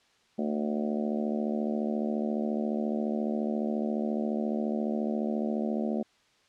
harmonic tone, 74.4 Hz, D2, 23 cents sharp, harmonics 3 / 4 / 5 / 6 / 7 / 8 / 9 / 10, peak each -29 / -38 / -36 / -47 / -39 / -38 / -41 / -45 dBFS, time 0.38-6.03 s, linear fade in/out 10 ms, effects white hiss -65 dBFS RMS until 6.48 s + low-pass 5000 Hz 12 dB/octave

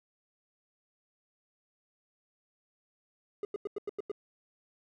triangle tone bursts, 410.2 Hz, G#4, 21 cents flat, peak -30 dBFS, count 7, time 3.43-4.116 s, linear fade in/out 2 ms, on 20 ms, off 91 ms, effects none

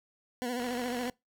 20% pulse tone with vibrato, 245.2 Hz, B3, 12 cents flat, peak -27 dBFS, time 0.42-1.1 s, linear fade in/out 0 ms, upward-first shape sine, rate 14 Hz, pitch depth 62 cents each way
click train, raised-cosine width 0.3 ms, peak -25 dBFS, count 23, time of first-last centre 0.6-1.077 s, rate 46.1 Hz
effects noise-tail reverb RT60 0.2 s tail -24 dB re dry

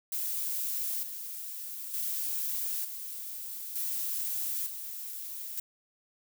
violet noise with tremolo, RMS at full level -33 dBFS, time 0.12-5.6 s, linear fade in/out 5 ms, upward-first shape square, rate 0.55 Hz, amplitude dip 55%, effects none

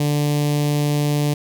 sawtooth tone with notch filter, 146.83 Hz, D3, in tune, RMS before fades -19 dBFS, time 0-1.34 s, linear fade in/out 5 ms, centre 1400 Hz, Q 0.8, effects none

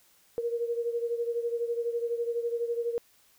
sine beating tone pair, 467.9 / 479.9 Hz, A#4 / B4, +6 / -50 cents, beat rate 12 Hz, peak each -29 / -34 dBFS, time 0.38-2.98 s, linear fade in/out 0 ms, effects white hiss -63 dBFS RMS until 3.38 s

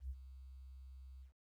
sine tone with ADSR envelope, 65.41 Hz, C2, in tune, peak -39 dBFS, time 0-1.33 s, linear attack 97 ms, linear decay 46 ms, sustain -12 dB, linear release 110 ms, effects 13-bit

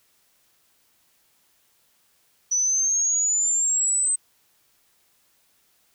sine exponential sweep, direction up, 5920 to 8240 Hz, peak -19 dBFS, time 2.51-4.16 s, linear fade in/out 10 ms, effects white hiss -64 dBFS RMS until 5.94 s

